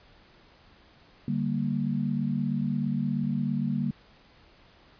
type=chord; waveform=sine; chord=G minor; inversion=second; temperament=equal; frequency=146.83 / 196 / 233.1 Hz; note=D3 / G3 / Bb3; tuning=0 / 0 / 0 cents; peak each=-30 / -30 / -29 dBFS; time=1.28-3.91 s; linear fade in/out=2 ms; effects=pink hiss -57 dBFS RMS until 4.99 s + resampled to 11025 Hz